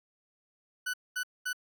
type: tone bursts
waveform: 40% pulse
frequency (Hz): 1490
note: F#6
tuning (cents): +12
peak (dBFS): -30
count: 3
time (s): 0.86-1.531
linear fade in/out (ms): 10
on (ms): 77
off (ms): 220
effects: none